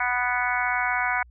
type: harmonic tone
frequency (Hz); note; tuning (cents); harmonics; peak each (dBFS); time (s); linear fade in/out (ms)
246.9; B3; 0; 3 / 4 / 5 / 6 / 7 / 8 / 9; -29 / -29 / -33 / -27 / -33 / -33 / -29; 0-1.23; 5
effects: added 60 Hz sine -48 dBFS peak until 1.3 s